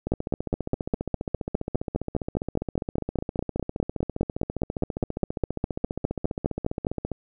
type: two click trains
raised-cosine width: 2 ms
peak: -10 / -15 dBFS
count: 34 / 106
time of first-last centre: 0.12-6.868 / 0.07-7.117 s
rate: 4.89 / 14.9 Hz
effects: none